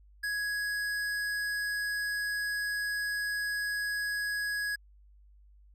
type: tone with hard clipping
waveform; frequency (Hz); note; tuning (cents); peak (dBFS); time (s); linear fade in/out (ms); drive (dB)
sine; 1667; G#6; +6; -32; 0.23-4.76; 10; 14
effects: added 50 Hz sine -55 dBFS peak until 5.74 s